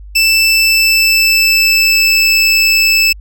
25% pulse tone with pitch glide, 2648 to 2630 Hz, E7 to E7, +7 to -5 cents, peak -4 dBFS, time 0.15-3.13 s, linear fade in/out 10 ms, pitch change -12 cents, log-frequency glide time 0.4-2.33 s, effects added 50 Hz sine -29 dBFS peak until 3.2 s

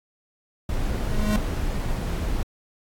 brown noise, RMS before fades -25 dBFS, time 0.69-2.43 s, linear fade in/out 2 ms
square tone with exponential growth, 210.5 Hz, G#3, 24 cents sharp, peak -19 dBFS, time 0.85-1.36 s, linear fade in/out 0 ms, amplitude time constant 110 ms
effects AAC 64 kbps

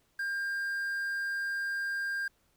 triangle tone with quantisation, 1600 Hz, G6, 35 cents sharp, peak -29 dBFS, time 0.19-2.28 s, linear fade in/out 5 ms, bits 9, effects pink hiss -71 dBFS RMS until 2.56 s

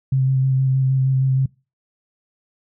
sine tone with vibrato, 132.4 Hz, C3, 21 cents sharp, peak -14 dBFS, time 0.12-1.46 s, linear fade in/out 5 ms, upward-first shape square, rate 6.4 Hz, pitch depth 13 cents each way, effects noise-tail reverb RT60 0.3 s tail -24 dB re dry

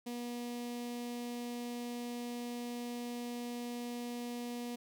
sawtooth tone with notch filter, 240.7 Hz, B3, 44 cents flat, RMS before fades -41 dBFS, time 0.06-4.76 s, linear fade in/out 10 ms, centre 1400 Hz, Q 1.1, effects none

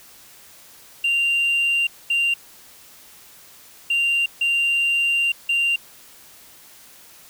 sine tone bursts at uneven times, 2778 Hz, F7, 10 cents flat, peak -15 dBFS, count 5, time 1.04-1.87 / 2.1-2.34 / 3.9-4.26 / 4.41-5.32 / 5.49-5.76 s, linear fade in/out 5 ms, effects tanh soft clip ceiling -15 dBFS + white hiss -47 dBFS RMS until 7.29 s

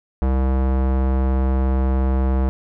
square tone with low-pass filter, 65.5 Hz, C2, 2 cents sharp, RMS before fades -18 dBFS, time 0.22-2.49 s, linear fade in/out 0 ms, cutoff 1000 Hz, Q 0.86, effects none

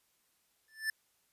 square tone with exponential growth, 1760 Hz, A6, in tune, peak -29 dBFS, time 0.68-0.9 s, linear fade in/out 2 ms, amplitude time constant 46 ms, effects white hiss -74 dBFS RMS until 1.32 s + resampled to 32000 Hz

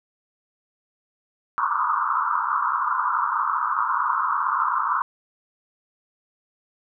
pink band-pass noise, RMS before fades -23 dBFS, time 1.58-5.02 s, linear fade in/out 0 ms, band 950 to 1400 Hz, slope 96 dB/octave, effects none

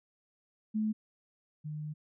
sine tone pair in turn, 215.8 / 151.76 Hz, A3 / D#3, -33 / -43 cents, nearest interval tritone, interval 610 cents, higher first, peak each -28 / -36 dBFS, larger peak first, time 0.74-0.93 / 1.64-1.94 s, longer second, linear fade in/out 20 ms, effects none

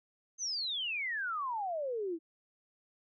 sine exponential sweep, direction down, 6400 to 314.2 Hz, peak -33 dBFS, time 0.38-2.19 s, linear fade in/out 50 ms, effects none

